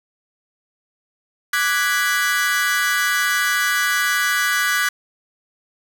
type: chord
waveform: 40% pulse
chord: G# half-diminished seventh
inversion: second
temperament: equal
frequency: 1174.7 / 1480 / 1661.2 / 1975.5 Hz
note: D6 / F#6 / G#6 / B6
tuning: 0 / 0 / 0 / 0 cents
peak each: -24 / -21 / -21 / -22 dBFS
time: 1.53-4.89 s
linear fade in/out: 5 ms
effects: none